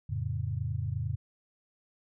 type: chord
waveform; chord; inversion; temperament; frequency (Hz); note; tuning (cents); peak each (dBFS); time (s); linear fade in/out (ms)
sine; F augmented; none; equal; 87.31 / 110 / 138.59; F2 / A2 / C#3; 0 / 0 / 0; -35 / -33 / -35; 0.09-1.16; 10
effects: none